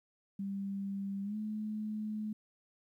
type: tone with pitch glide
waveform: sine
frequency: 197.3 to 213.9 Hz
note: G3 to A3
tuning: +11 to -49 cents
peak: -35 dBFS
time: 0.39-2.33 s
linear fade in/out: 5 ms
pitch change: +140 cents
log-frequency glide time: 1.23-1.36 s
effects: 12-bit